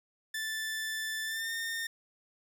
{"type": "tone with pitch glide", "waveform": "sawtooth", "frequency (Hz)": [1760, 1823.1], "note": ["A6", "A#6"], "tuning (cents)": [0, -39], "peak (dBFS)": -30, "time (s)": [0.34, 1.87], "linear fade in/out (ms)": 5, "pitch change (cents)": 61, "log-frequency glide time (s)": [1.25, 1.52], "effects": ["11-bit"]}